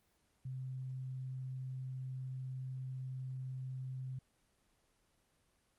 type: tone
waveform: sine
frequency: 130 Hz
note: C3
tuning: 11 cents flat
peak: -40 dBFS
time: 0.45-4.19 s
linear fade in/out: 5 ms
effects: pink hiss -75 dBFS RMS until 5.78 s + Opus 24 kbps